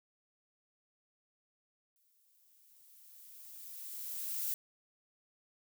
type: noise with exponential growth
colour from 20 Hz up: violet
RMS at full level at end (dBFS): -35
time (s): 1.96-4.54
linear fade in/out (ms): 1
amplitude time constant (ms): 560
effects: none